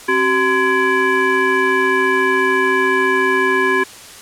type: tone with frequency modulation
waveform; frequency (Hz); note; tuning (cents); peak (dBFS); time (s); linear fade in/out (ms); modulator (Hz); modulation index
sine; 1029; C6; -29; -12; 0.08-3.84; 10; 648; 1.6
effects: white hiss -37 dBFS RMS until 4.21 s + low-pass 10000 Hz 12 dB/octave